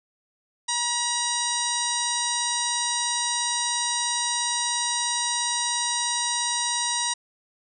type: harmonic tone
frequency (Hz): 957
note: A#5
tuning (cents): +45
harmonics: 1 / 2 / 3 / 4 / 5 / 6 / 7 / 8 / 9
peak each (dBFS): -30 / -34 / -37 / -30 / -34 / -30 / -36 / -39 / -30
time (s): 0.68-7.14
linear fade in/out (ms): 10
effects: none